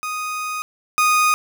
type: tone pair in turn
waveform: 30% pulse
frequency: 1244.5 / 1238.9 Hz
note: D#6 / D#6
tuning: 0 / -8 cents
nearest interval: unison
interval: 8 cents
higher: first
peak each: -21 / -11 dBFS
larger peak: second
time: 0.03-0.62 / 0.98-1.34 s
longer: first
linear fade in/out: 0 ms
effects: none

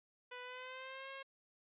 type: tone with pitch glide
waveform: 10% pulse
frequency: 495.9 to 540.8 Hz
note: B4 to C#5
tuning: +7 to -43 cents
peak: -38 dBFS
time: 0.31-1.23 s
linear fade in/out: 10 ms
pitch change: +150 cents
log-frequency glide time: 0.42-1.1 s
effects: resampled to 8000 Hz

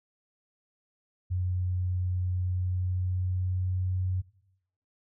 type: tone with pitch glide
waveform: sine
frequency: 90.9 to 92.33 Hz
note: F#2 to F#2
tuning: -30 to -3 cents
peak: -26 dBFS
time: 1.3-4.22 s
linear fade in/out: 20 ms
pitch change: +27 cents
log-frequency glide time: 2.37-4.05 s
effects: noise-tail reverb RT60 0.8 s tail -20 dB re dry

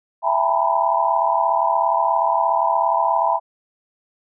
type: tone cluster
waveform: sine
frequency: 664 / 803 / 891 / 964 / 1001 Hz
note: E5 / G5 / A5 / B5 / B5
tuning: +12 / +41 / +22 / -42 / +23 cents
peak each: -22 dBFS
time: 0.22-3.4 s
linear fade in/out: 50 ms
effects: none

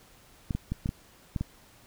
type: clicks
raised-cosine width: 5 ms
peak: -17 dBFS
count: 7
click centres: 0.508 / 0.55 / 0.72 / 0.859 / 0.891 / 1.362 / 1.41 s
effects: pink hiss -57 dBFS RMS until 1.86 s

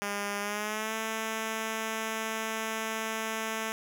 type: tone with pitch glide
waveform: 5% pulse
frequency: 203 to 221.4 Hz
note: G#3 to A3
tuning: -39 to +11 cents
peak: -20 dBFS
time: 0.02-3.72 s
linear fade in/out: 0 ms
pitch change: +150 cents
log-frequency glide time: 0.4-0.94 s
effects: none

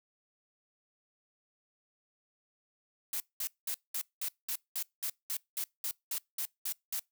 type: noise bursts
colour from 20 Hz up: blue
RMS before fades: -35 dBFS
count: 15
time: 3.13-6.995 s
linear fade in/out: 2 ms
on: 71 ms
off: 200 ms
effects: noise-tail reverb RT60 0.2 s tail -25 dB re dry

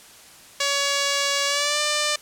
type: tone with pitch glide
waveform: 5% pulse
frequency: 563 to 596.5 Hz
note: C#5 to D5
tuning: +27 to +27 cents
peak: -9 dBFS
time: 0.6-2.16 s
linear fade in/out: 5 ms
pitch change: +100 cents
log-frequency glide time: 1.46-1.8 s
effects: white hiss -47 dBFS RMS until 2.21 s + low-pass 11000 Hz 12 dB/octave

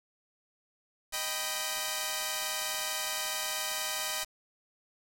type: chord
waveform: 5% pulse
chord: Eb augmented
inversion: none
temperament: equal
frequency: 622.3 / 784 / 987.8 Hz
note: Eb5 / G5 / B5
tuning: 0 / 0 / 0 cents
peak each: -25 dBFS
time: 1.12-4.25 s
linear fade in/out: 20 ms
effects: resampled to 32000 Hz + 7-bit

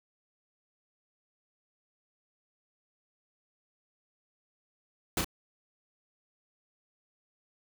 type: noise with echo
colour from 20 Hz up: pink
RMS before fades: -29 dBFS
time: 5.17-5.21 s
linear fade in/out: 2 ms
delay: 35 ms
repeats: 1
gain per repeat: -4 dB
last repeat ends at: 5.245 s
effects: none

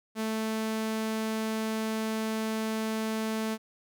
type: tone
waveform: sawtooth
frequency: 220 Hz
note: A3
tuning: in tune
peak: -25 dBFS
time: 0.15-3.58 s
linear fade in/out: 50 ms
effects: none

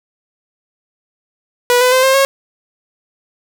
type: tone with pitch steps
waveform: sawtooth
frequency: 489.3 / 502.8 / 516.6 / 530.8 / 545.4 Hz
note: B4 / B4 / C5 / C5 / C#5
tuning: -16 / +31 / -22 / +25 / -28 cents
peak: -5 dBFS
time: 1.7-2.25 s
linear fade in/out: 0 ms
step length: 110 ms
effects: none

